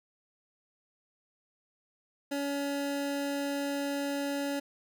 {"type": "tone", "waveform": "25% pulse", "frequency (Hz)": 282.3, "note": "C#4", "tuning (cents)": 32, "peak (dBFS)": -27, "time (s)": [2.31, 4.6], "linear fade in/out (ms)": 10, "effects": []}